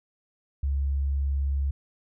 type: tone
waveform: sine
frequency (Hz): 69.3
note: C#2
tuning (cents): 0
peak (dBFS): -23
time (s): 0.63-1.71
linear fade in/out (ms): 5
effects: none